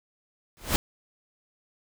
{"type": "noise with exponential growth", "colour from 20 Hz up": "pink", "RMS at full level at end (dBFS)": -19, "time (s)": [0.57, 0.76], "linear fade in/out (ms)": 0, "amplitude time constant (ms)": 41, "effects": []}